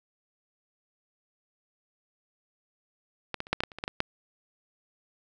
clicks, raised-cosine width 0.3 ms, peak -15 / -16 / -29 / -8 / -11 / -12 / -30 / -23 / -14 / -15 / -9 dBFS, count 11, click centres 3.343 / 3.404 / 3.469 / 3.53 / 3.605 / 3.636 / 3.718 / 3.786 / 3.839 / 3.879 / 4.004 s, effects none

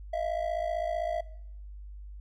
triangle ring-modulated tone, 659.3 Hz, E5, in tune, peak -24 dBFS, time 0.13-1.21 s, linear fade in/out 5 ms, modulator 27.8 Hz, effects noise-tail reverb RT60 0.7 s tail -19 dB re dry + added 50 Hz sine -41 dBFS peak until 2.2 s

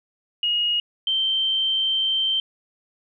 sine tone pair in turn, 2876 / 3124 Hz, F#7 / G7, -50 / -7 cents, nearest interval minor second, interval 143 cents, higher second, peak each -19 dBFS, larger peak neither, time 0.43-0.8 / 1.07-2.4 s, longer second, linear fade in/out 2 ms, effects none

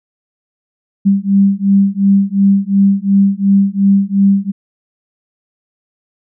sine beating tone pair, 196 / 198.8 Hz, G3 / G3, 0 / +25 cents, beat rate 2.8 Hz, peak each -11 dBFS, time 1.05-4.52 s, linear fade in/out 20 ms, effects none

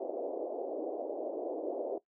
white band-pass noise, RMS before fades -37 dBFS, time 0-1.98 s, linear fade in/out 5 ms, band 310 to 660 Hz, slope 48 dB/octave, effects noise-tail reverb RT60 0.1 s tail -17 dB re dry

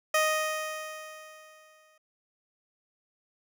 15% pulse tone with exponential decay, 622.3 Hz, D#5, in tune, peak -15 dBFS, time 0.14-1.98 s, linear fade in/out 5 ms, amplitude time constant 400 ms, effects none

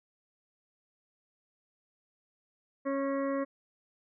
harmonic tone, 274.9 Hz, C#4, 14 cents flat, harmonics 1 / 2 / 4 / 5 / 6 / 7 / 8, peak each -32 / -32 / -39 / -49 / -50 / -46 / -55 dBFS, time 2.85-3.45 s, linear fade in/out 20 ms, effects none

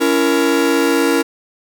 45% pulse chord, A# diminished, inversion first, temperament just, 279.7 / 335.6 / 466.2 Hz, C#4 / E4 / A#4, +16 / +31 / 0 cents, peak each -17 dBFS, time 0-1.23 s, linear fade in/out 20 ms, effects none

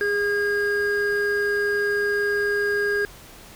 triangle tone pair together, 410.2 / 1626 Hz, G#4 / G#6, -21 / -37 cents, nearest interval 2 octaves, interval 2384 cents, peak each -21 dBFS, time 0.01-3.05 s, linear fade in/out 0 ms, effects pink hiss -45 dBFS RMS until 3.55 s

